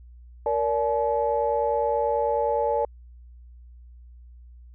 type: tone cluster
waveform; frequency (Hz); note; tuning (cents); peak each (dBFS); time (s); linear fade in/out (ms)
sine; 466.6 / 576 / 855; A#4 / D5 / A5; +2 / -34 / -50; -25; 0.46-2.85; 2
effects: tanh soft clip ceiling -11 dBFS + added 60 Hz sine -44 dBFS peak until 4.74 s